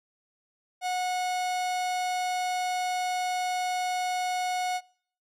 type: tone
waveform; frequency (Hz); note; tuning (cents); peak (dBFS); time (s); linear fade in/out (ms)
45% pulse; 730; F#5; -24; -27; 0.81-4.81; 50
effects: noise-tail reverb RT60 0.6 s tail -24 dB re dry + low-pass 10000 Hz 12 dB/octave